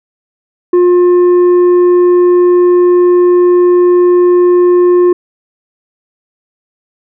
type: tone with tanh clipping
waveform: sine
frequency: 355.6 Hz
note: F4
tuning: 31 cents sharp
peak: -5 dBFS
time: 0.73-5.13 s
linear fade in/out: 5 ms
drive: 5 dB
effects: none